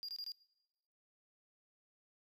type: tone bursts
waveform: triangle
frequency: 4814 Hz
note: D8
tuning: 42 cents sharp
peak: -40 dBFS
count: 4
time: 0.03-0.319 s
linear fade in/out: 0 ms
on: 55 ms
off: 23 ms
effects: noise-tail reverb RT60 1.0 s tail -23 dB re dry